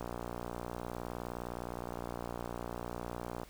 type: click train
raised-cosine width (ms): 1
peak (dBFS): -25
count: 205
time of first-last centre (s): 0.01-3.433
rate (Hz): 59.6
effects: added 50 Hz sine -58 dBFS peak until 3.49 s + pink hiss -58 dBFS RMS until 3.49 s